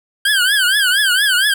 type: tone with vibrato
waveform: 25% pulse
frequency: 1568 Hz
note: G6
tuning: in tune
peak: -8 dBFS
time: 0.25-1.54 s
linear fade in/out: 5 ms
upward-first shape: triangle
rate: 4.3 Hz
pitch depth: 180 cents each way
effects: none